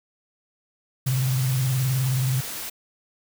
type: tone with vibrato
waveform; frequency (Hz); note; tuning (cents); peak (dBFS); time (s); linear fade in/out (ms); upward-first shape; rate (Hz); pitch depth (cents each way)
sine; 130; C3; -11; -20; 1.06-2.41; 10; square; 19; 60
type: noise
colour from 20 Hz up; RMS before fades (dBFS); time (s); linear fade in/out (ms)
white; -33; 1.06-2.7; 10
effects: none